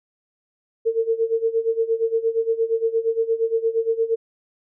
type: tone with tremolo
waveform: sine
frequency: 453.7 Hz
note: A#4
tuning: 47 cents flat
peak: -15 dBFS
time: 0.85-4.16 s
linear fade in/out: 20 ms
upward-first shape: sine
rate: 8.6 Hz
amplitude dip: 85%
effects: none